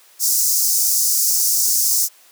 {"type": "high-pass noise", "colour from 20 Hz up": "pink", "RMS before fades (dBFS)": -17, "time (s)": [0.19, 2.09], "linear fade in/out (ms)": 50, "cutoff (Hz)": 5200, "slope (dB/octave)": 48, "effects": ["white hiss -50 dBFS RMS until 2.31 s", "high-pass 400 Hz 12 dB/octave"]}